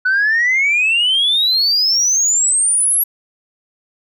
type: exponential sweep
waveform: sine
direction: up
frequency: 1480 to 11580 Hz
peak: -10 dBFS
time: 0.05-3.04 s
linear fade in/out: 10 ms
effects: tanh soft clip ceiling -9 dBFS